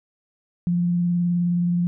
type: tone with vibrato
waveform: sine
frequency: 174.61 Hz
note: F3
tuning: in tune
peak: -18 dBFS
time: 0.67-1.87 s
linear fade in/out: 0 ms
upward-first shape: sine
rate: 19 Hz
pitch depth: 18 cents each way
effects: none